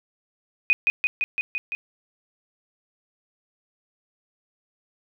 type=tone with echo; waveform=sine; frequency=2489 Hz; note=D#7; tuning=in tune; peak=-14 dBFS; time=0.7-0.73 s; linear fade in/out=0 ms; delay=170 ms; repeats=6; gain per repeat=-2 dB; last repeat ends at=1.75 s; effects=none